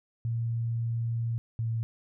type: tone pair in turn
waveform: sine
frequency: 115.9 / 113.91 Hz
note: A#2 / A#2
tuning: -10 / -40 cents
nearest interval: unison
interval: 30 cents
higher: first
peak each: -27 dBFS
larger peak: neither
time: 0.25-1.38 / 1.59-1.83 s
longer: first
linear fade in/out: 0 ms
effects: none